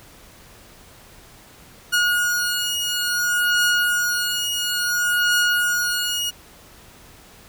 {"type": "beating tone pair", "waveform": "sawtooth", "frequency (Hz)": [1441, 1441.58], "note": ["F#6", "F#6"], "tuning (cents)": [-46, -46], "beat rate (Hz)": 0.58, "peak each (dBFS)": -18, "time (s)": [1.92, 6.31], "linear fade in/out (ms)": 20, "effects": ["pink hiss -47 dBFS RMS until 7.48 s"]}